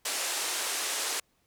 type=band-pass noise; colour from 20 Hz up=white; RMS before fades=-32 dBFS; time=0.05-1.2 s; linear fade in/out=5 ms; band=340 to 10000 Hz; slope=24 dB/octave; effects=pink hiss -71 dBFS RMS until 1.46 s